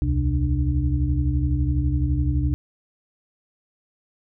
sine tone cluster, 66.4 / 78.3 / 129.3 / 295.8 Hz, C2 / D#2 / C3 / D4, +26 / +11 / -20 / +13 cents, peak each -22 / -25 / -24 / -28 dBFS, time 0.02-2.54 s, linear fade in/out 0 ms, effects none

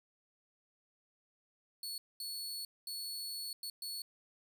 sawtooth tone bursts at uneven times, 4407 Hz, C#8, 11 cents flat, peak -37 dBFS, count 5, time 1.83-1.98 / 2.2-2.65 / 2.87-3.53 / 3.63-3.7 / 3.82-4.02 s, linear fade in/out 2 ms, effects none

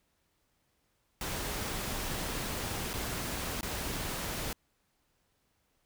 pink noise with dropouts, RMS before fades -36 dBFS, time 1.21-4.53 s, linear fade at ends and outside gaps 2 ms, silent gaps 2.933-2.937 / 3.61-3.629 s, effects pink hiss -75 dBFS RMS until 5.85 s

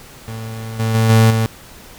35% pulse tone with level steps, 112 Hz, A2, 31 cents sharp, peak -24 / -14 / -10 / -6 / -12 dBFS, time 0.28-1.46 s, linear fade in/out 0 ms, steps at 0.79 / 0.94 / 1.09 / 1.3 s, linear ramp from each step 10 ms, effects pink hiss -40 dBFS RMS until 1.98 s

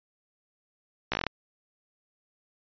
slowing click train, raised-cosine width 0.3 ms, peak -11 dBFS, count 8, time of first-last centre 1.12-1.267 s, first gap 15 ms, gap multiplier 1.11, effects resampled to 11025 Hz

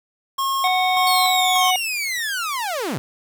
square tone with tremolo, 1082 Hz, C#6, 42 cents flat, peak -20 dBFS, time 0.38-1.71 s, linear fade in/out 10 ms, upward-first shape square, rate 1.7 Hz, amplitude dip 55%
harmonic tone, 740 Hz, F#5, in tune, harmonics 1 / 3 / 5, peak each -18 / -23 / -25 dBFS, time 0.64-1.76 s, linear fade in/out 2 ms
sawtooth linear sweep, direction down, 4428 to 102.2 Hz, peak -19 dBFS, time 1.07-2.98 s, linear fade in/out 0 ms
effects 7-bit

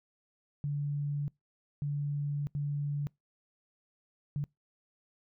sine tone bursts at uneven times, 144.5 Hz, D3, 28 cents flat, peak -30 dBFS, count 4, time 0.64-1.28 / 1.82-2.47 / 2.55-3.07 / 4.36-4.44 s, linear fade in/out 0 ms, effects noise-tail reverb RT60 0.2 s tail -26 dB re dry

